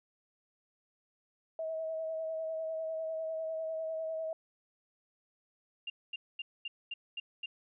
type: tone with vibrato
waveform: sine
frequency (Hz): 642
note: E5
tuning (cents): -46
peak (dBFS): -34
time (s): 1.59-4.33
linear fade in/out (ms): 2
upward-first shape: sine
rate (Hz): 10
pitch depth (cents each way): 22
type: tone bursts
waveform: sine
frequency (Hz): 2794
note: F7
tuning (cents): 0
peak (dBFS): -36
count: 7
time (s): 5.87-7.46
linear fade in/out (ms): 5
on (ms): 30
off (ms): 230
effects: none